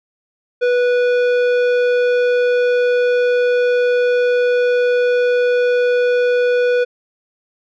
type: tone with tanh clipping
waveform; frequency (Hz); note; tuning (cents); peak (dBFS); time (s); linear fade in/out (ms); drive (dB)
sine; 491; B4; -10; -14; 0.61-6.85; 20; 13
effects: none